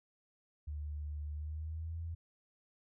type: tone with pitch glide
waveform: sine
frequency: 74.4 to 83.03 Hz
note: D2 to E2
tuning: +23 to +13 cents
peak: -38 dBFS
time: 0.67-2.15 s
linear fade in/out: 10 ms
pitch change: +190 cents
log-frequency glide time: 1.31-1.99 s
effects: none